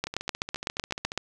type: two click trains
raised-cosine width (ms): 0.2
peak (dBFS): -10 / -17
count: 10 / 16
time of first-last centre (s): 0.04-1.176 / 0.07-1.119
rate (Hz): 7.92 / 14.3
effects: none